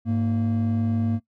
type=tone pair together; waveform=triangle; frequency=102.99 / 230.2 Hz; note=G#2 / A#3; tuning=-14 / -22 cents; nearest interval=octave + major second; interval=1392 cents; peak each=-21 / -20 dBFS; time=0.05-1.2 s; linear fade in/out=50 ms; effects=noise-tail reverb RT60 0.1 s tail -20 dB re dry + tanh soft clip ceiling -13 dBFS